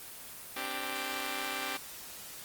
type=chord; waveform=5% pulse; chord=C suspended second; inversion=none; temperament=just; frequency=261.6 / 294.3 / 392.4 Hz; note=C4 / D4 / G4; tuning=0 / +4 / +2 cents; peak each=-29 dBFS; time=0.56-1.77 s; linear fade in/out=5 ms; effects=white hiss -46 dBFS RMS until 2.44 s + Opus 24 kbps